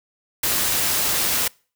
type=noise; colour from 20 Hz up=white; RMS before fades=-21 dBFS; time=0.43-1.48 s; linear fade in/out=5 ms; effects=noise-tail reverb RT60 0.4 s tail -26 dB re dry